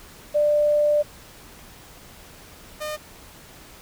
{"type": "tone pair in turn", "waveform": ["sine", "sawtooth"], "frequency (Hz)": [593, 608.3], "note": ["D5", "D#5"], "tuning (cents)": [17, -39], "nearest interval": "unison", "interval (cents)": 44, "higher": "second", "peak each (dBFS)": [-16, -24], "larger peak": "first", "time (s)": [[0.34, 1.03], [2.8, 2.97]], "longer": "first", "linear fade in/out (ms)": 20, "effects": ["pink hiss -46 dBFS RMS until 3.81 s"]}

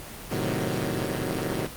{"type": "chord", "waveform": "15% pulse", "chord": "A diminished seventh", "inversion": "none", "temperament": "equal", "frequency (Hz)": [110, 130.81, 155.56, 185], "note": ["A2", "C3", "Eb3", "Gb3"], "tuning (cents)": [0, 0, 0, 0], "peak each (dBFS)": -25, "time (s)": [0.3, 1.68], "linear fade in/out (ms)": 20, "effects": ["pink hiss -40 dBFS RMS until 1.76 s", "Opus 24 kbps"]}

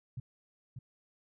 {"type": "tone with echo", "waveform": "sine", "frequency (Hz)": 124.9, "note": "B2", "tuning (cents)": 20, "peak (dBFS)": -36, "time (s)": [0.17, 0.2], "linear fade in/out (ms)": 5, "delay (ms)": 590, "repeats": 1, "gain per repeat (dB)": -5, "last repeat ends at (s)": 0.79, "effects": []}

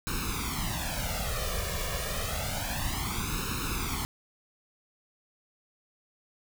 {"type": "noise with flanger", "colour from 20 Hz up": "pink", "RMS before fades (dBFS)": -32, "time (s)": [0.07, 4.05], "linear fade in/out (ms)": 0, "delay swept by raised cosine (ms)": [0.75, 1.75], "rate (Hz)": 0.29, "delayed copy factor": 1, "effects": []}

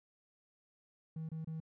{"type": "tone bursts", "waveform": "triangle", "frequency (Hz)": 159.8, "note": "D#3", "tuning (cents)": 47, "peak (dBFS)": -36, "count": 3, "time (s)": [1.16, 1.602], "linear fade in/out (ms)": 5, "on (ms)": 130, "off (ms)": 26, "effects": ["tanh soft clip ceiling -34 dBFS"]}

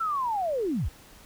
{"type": "linear sweep", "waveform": "sine", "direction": "down", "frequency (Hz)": [1363, 34.84], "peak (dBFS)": -25, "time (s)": [0, 0.89], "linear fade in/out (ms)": 10, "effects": ["pink hiss -52 dBFS RMS until 1.25 s"]}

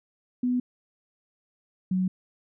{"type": "tone pair in turn", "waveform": "sine", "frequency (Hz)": [248.3, 185.55], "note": ["B3", "F#3"], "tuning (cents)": [9, 5], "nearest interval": "perfect fourth", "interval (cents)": 504, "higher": "first", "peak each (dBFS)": -22, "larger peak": "neither", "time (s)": [[0.43, 0.6], [1.91, 2.08]], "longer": "neither", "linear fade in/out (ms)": 5, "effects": []}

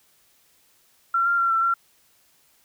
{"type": "tone with pitch steps", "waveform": "sine", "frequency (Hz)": [1362, 1390, 1369, 1341, 1367], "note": ["F6", "F6", "F6", "E6", "F6"], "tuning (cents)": [-44, -9, -35, 29, -37], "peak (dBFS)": -18, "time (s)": [1.14, 1.74], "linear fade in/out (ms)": 5, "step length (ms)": 120, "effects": ["white hiss -61 dBFS RMS until 2.64 s"]}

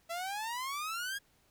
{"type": "exponential sweep", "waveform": "sawtooth", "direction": "up", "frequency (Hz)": [660, 1661.2], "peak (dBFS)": -32, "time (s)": [0.09, 1.19], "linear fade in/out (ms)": 20, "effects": ["pink hiss -69 dBFS RMS until 1.5 s"]}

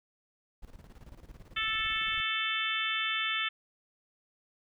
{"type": "noise with tremolo", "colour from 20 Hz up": "brown", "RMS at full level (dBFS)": -48, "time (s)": [0.62, 2.21], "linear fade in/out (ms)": 10, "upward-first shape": "square", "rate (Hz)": 18, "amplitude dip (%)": 70}
{"type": "harmonic tone", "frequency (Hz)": 440, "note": "A4", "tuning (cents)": 0, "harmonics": [3, 4, 5, 6, 7, 8], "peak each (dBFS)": [-36, -36, -36, -36, -36, -36], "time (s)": [1.56, 3.49], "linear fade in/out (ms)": 10}
{"effects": []}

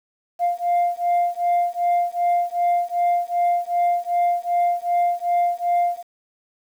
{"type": "beating tone pair", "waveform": "sine", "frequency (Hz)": [698.5, 701.1], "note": ["F5", "F5"], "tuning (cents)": [0, 7], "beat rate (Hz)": 2.6, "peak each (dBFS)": -19, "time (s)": [0.39, 6.03], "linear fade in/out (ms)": 50, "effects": ["tanh soft clip ceiling -14 dBFS", "8-bit"]}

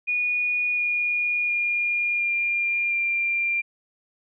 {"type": "tone with pitch steps", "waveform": "sine", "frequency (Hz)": [2454, 2436, 2417, 2399, 2381], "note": ["D#7", "D#7", "D7", "D7", "D7"], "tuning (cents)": [-25, -37, 49, 36, 23], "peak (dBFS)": -21, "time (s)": [0.07, 3.62], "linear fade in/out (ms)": 20, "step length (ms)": 710, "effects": []}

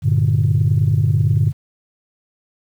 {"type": "chord", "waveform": "sine", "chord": "G minor", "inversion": "none", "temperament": "equal", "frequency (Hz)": [98, 116.54, 146.83], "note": ["G2", "Bb2", "D3"], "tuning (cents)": [0, 0, 0], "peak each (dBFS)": -16, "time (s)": [0.02, 1.53], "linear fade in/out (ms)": 50, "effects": ["tanh soft clip ceiling -6 dBFS", "8-bit"]}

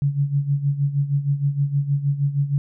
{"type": "tone with tremolo", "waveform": "sine", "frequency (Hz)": 141.6, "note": "C#3", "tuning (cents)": 37, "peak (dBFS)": -15, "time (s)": [0.02, 2.58], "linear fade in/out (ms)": 0, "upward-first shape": "sine", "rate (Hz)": 6.4, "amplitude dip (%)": 75, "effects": []}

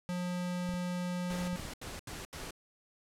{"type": "tone", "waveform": "square", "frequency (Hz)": 178.6, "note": "F3", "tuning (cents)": 39, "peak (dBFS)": -34, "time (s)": [0.09, 1.56], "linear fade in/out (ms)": 0}
{"type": "clicks", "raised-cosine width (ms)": 5, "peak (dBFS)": -32, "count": 5, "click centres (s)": [0.691, 0.739, 1.531, 1.598, 1.653]}
{"type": "noise bursts", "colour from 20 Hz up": "pink", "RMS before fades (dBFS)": -43, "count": 5, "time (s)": [1.3, 2.508], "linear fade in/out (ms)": 2, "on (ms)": 180, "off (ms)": 77}
{"effects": ["low-pass 11000 Hz 12 dB/octave"]}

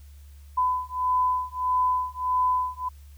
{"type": "beating tone pair", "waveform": "sine", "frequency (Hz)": [1005, 1006.6], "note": ["B5", "B5"], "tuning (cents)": [30, 33], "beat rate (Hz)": 1.6, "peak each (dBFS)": -25, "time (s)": [0.57, 2.89], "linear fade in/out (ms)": 10, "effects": ["added 71 Hz sine -44 dBFS peak until 3.17 s", "white hiss -61 dBFS RMS until 3.17 s"]}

